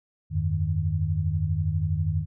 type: tone cluster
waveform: sine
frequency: 84.8 / 97.1 / 153.1 Hz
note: E2 / G2 / D#3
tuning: +50 / -16 / -28 cents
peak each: -27 dBFS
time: 0.3-2.26 s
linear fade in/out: 50 ms
effects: none